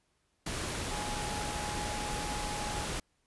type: tone in noise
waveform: sine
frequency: 835 Hz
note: G#5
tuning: 9 cents sharp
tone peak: -39 dBFS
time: 0.91-2.85 s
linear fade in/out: 5 ms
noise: pink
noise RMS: -36 dBFS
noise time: 0.46-3 s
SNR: -6 dB
effects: pink hiss -75 dBFS RMS until 3.26 s + resampled to 24000 Hz